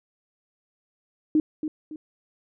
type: tone with echo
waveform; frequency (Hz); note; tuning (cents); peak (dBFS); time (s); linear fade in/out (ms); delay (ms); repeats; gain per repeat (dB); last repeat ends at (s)
sine; 308; D#4; -17; -16; 1.35-1.4; 2; 280; 2; -9; 1.96
effects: none

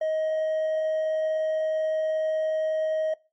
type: tone with hard clipping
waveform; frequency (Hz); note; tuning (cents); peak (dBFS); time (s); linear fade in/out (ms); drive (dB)
sine; 629; D#5; +19; -24; 0.01-3.14; 5; 2
effects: noise-tail reverb RT60 0.3 s tail -22 dB re dry + MP3 32 kbps

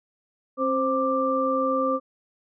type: tone cluster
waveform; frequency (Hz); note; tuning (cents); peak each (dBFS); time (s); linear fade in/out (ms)
sine; 267.3 / 524 / 1179; C4 / C5 / D6; +37 / +2 / +6; -27 / -24 / -25; 0.57-2; 50
effects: none

